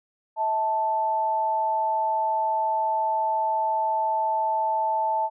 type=tone pair together; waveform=sine; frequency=645.7 / 880 Hz; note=E5 / A5; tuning=-36 / 0 cents; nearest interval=perfect fourth; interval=536 cents; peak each=-29 / -22 dBFS; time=0.36-5.3 s; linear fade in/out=50 ms; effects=none